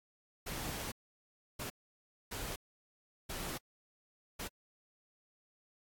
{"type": "noise bursts at uneven times", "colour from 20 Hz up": "pink", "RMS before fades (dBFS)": -41, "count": 5, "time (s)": [[0.46, 0.92], [1.59, 1.7], [2.31, 2.56], [3.29, 3.58], [4.39, 4.48]], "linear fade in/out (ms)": 10, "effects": ["AAC 64 kbps"]}